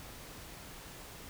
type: silence
effects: pink hiss -49 dBFS RMS until 1.29 s